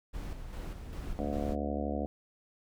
brown noise with tremolo, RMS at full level -38 dBFS, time 0.13-1.56 s, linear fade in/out 20 ms, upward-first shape square, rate 2.5 Hz, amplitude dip 45%
harmonic tone, 72.3 Hz, D2, 27 cents flat, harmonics 1 / 3 / 4 / 5 / 6 / 7 / 8 / 9 / 10, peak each -37 / -37 / -38 / -45 / -45 / -40 / -42 / -42 / -42 dBFS, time 1.19-2.06 s, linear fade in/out 0 ms
effects none

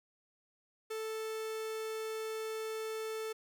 45% pulse tone, 440 Hz, A4, in tune, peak -37 dBFS, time 0.9-3.33 s, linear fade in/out 10 ms, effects none

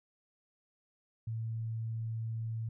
sine tone, 112.8 Hz, A2, 44 cents sharp, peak -34 dBFS, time 1.27-2.69 s, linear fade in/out 5 ms, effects none

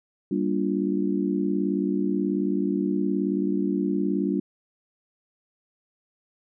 sine chord, G minor seventh, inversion none, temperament just, 196 / 235.2 / 294 / 352.8 Hz, G3 / Bb3 / D4 / F4, 0 / +16 / +2 / +18 cents, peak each -26 / -31 / -26 / -29 dBFS, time 0.31-4.4 s, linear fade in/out 5 ms, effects none

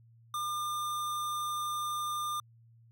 square tone, 1202 Hz, D6, 40 cents sharp, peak -33 dBFS, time 0.34-2.4 s, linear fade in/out 2 ms, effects added 115 Hz sine -57 dBFS peak until 2.91 s

